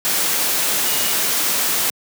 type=tone in noise; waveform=sine; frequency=2899 Hz; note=F#7; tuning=36 cents flat; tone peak=-29 dBFS; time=0.86-1.13 s; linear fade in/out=0 ms; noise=white; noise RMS=-19 dBFS; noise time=0.05-1.9 s; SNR=-13 dB; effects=high-pass 150 Hz 12 dB/octave